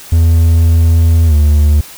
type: tone with pitch glide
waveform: triangle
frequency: 82.7 to 74.97 Hz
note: E2 to D2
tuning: +6 to +36 cents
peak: -3 dBFS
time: 0.12-1.81 s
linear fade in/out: 5 ms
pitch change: -170 cents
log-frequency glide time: 1.26-1.34 s
effects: white hiss -33 dBFS RMS until 1.97 s